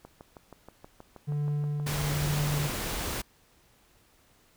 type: click train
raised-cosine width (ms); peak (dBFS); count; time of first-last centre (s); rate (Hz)
1; -31; 16; 0.05-2.435; 6.29
type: tone with tremolo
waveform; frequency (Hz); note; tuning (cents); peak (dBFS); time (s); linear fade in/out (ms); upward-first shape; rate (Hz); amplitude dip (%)
triangle; 146.9; D3; +1; -24; 1.27-2.69; 20; triangle; 1.1; 40
type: noise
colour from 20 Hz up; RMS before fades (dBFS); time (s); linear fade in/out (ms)
pink; -33; 1.86-3.22; 10
effects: pink hiss -63 dBFS RMS until 4.56 s